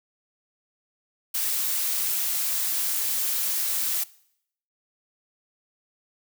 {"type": "noise", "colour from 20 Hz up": "blue", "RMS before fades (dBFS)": -26, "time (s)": [1.34, 4.04], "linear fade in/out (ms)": 10, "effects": ["noise-tail reverb RT60 0.7 s tail -21 dB re dry"]}